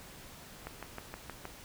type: click train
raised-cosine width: 0.5 ms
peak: -25 dBFS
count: 6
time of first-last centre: 0.67-1.454 s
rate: 6.38 Hz
effects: pink hiss -51 dBFS RMS until 1.64 s